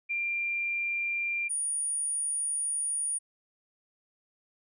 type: tone pair in turn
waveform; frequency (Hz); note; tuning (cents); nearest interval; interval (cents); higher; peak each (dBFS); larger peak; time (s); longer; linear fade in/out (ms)
sine; 2381 / 9524; D7 / D9; +23 / +23; 2 octaves; 2400; second; -28; neither; 0.09-1.49 / 1.49-3.19; second; 20
effects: none